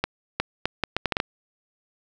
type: accelerating click train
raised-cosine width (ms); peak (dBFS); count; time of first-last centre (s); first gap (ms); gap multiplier
0.3; -6; 9; 0.04-1.201; 360; 0.71
effects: none